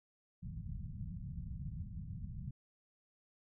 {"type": "low-pass noise", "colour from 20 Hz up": "white", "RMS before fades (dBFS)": -44, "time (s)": [0.42, 2.51], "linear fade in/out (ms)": 5, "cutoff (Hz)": 180, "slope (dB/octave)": 48, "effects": []}